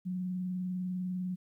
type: tone with vibrato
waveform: sine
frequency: 182.4 Hz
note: F#3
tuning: 24 cents flat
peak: -32 dBFS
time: 0.05-1.36 s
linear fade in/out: 20 ms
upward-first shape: sine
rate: 20 Hz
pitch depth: 46 cents each way
effects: 12-bit